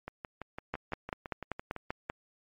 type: two click trains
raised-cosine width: 0.5 ms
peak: -18 / -24 dBFS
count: 8 / 11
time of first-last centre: 0.74-2.099 / 0.08-1.764 s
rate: 5.15 / 5.94 Hz
effects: MP3 48 kbps